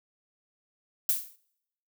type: noise with exponential decay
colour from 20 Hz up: violet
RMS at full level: -22 dBFS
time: 1.09-1.36 s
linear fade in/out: 2 ms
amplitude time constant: 58 ms
effects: noise-tail reverb RT60 0.8 s tail -25 dB re dry